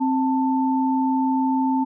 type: tone pair together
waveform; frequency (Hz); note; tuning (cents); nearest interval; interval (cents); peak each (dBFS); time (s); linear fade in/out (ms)
sine; 263.2 / 886.7; C4 / A5; +10 / +13; octave + major sixth; 2103; -19 / -23; 0-1.85; 20
effects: none